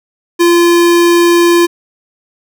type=tone; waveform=square; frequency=344.2 Hz; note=F4; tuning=25 cents flat; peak=-6 dBFS; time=0.39-1.67 s; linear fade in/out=20 ms; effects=none